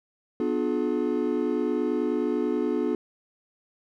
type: chord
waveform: triangle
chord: B diminished seventh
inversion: none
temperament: just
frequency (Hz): 246.9 / 296.3 / 355.6 / 426.7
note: B3 / D4 / F4 / Ab4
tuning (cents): 0 / +15 / +31 / +47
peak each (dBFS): -27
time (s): 0.4-2.95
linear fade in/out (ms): 2
effects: none